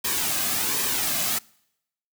white noise with flanger, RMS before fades -25 dBFS, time 0.04-1.39 s, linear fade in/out 10 ms, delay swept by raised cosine 1.4 to 2.2 ms, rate 1.3 Hz, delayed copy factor -0.55, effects noise-tail reverb RT60 0.8 s tail -25 dB re dry

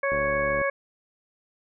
harmonic tone, 554.4 Hz, C#5, in tune, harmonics 1 / 2 / 3 / 4, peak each -25 / -30 / -29 / -31 dBFS, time 0.03-0.7 s, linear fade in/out 5 ms
click train, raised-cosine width 2 ms, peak -22 dBFS, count 37, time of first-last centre 0.12-0.615 s, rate 72.7 Hz
effects none

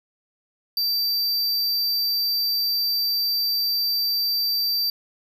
square tone, 4667 Hz, D8, 12 cents flat, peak -21 dBFS, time 0.77-4.9 s, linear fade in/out 2 ms, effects none

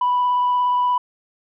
sine tone with vibrato, 987.8 Hz, B5, in tune, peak -14 dBFS, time 0.01-0.98 s, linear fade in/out 5 ms, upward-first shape sine, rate 17 Hz, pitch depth 9 cents each way, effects tanh soft clip ceiling -13 dBFS

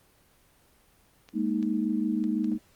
clicks, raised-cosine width 0.2 ms, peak -31 dBFS, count 4, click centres 1.289 / 1.628 / 2.24 / 2.444 s
sine chord, Ab suspended second, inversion none, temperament just, 207.7 / 233.6 / 311.5 Hz, Ab3 / Bb3 / Eb4, 0 / +4 / +2 cents, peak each -29 dBFS, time 1.33-2.59 s, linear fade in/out 50 ms
effects pink hiss -62 dBFS RMS until 2.75 s + Opus 24 kbps

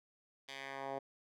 10% pulse tone with band-pass filter sweep, 136.3 Hz, C#3, 29 cents flat, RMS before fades -44 dBFS, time 0.48-0.99 s, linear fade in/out 10 ms, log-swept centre 3500 to 610 Hz, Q 1.4, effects none

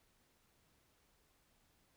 silence, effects pink hiss -74 dBFS RMS until 1.96 s

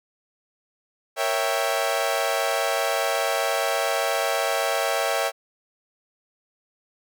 sawtooth chord, A# diminished seventh, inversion none, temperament equal, 466.2 / 554.4 / 659.3 / 784 Hz, A#4 / C#5 / E5 / G5, 0 / 0 / 0 / 0 cents, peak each -27 / -23 / -22 / -24 dBFS, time 1.16-5.32 s, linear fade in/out 50 ms, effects none

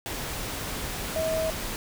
sine tone in noise, 641 Hz, E5, 49 cents flat, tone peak -25 dBFS, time 1.16-1.5 s, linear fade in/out 0 ms, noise pink, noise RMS -33 dBFS, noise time 0.06-1.76 s, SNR +5 dB, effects none

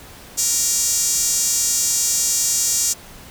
sawtooth tone with high-pass filter, 470.2 Hz, A#4, 15 cents sharp, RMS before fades -19 dBFS, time 0.37-2.94 s, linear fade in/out 20 ms, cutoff 6700 Hz, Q 3.1, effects pink hiss -41 dBFS RMS until 3.3 s

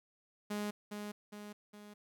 sawtooth tone with echo, 207.7 Hz, G#3, in tune, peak -32 dBFS, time 0.5-0.71 s, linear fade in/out 10 ms, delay 410 ms, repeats 3, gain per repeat -5 dB, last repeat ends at 1.94 s, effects 12-bit

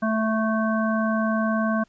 harmonic tone, 220.2 Hz, A3, 2 cents sharp, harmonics 1 / 3 / 5 / 7, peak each -22 / -27 / -29 / -30 dBFS, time 0.02-1.84 s, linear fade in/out 10 ms, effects pink hiss -63 dBFS RMS until 1.88 s + resampled to 16000 Hz

